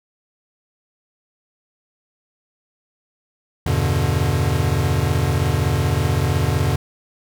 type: chord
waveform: square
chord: E minor seventh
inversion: none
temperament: equal with one note detuned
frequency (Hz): 82.12 / 98 / 123.47 / 146.83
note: E2 / G2 / B2 / D3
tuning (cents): -6 / 0 / 0 / 0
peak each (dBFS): -23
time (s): 3.66-6.76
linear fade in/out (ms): 5
effects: none